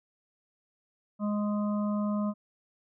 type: harmonic tone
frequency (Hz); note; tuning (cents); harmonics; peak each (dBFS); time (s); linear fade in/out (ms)
207.7; G#3; 0; 1 / 3 / 5 / 6; -27 / -37 / -41 / -43; 1.19-2.34; 50
effects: none